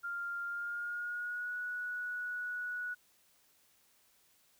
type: tone with pitch glide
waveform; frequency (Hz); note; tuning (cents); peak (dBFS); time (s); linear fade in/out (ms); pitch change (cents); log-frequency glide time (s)
sine; 1396.9 to 1468; F6 to F#6; 0 to -14; -36; 0.03-2.95; 20; +86; 0.46-1.57
effects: white hiss -69 dBFS RMS until 4.59 s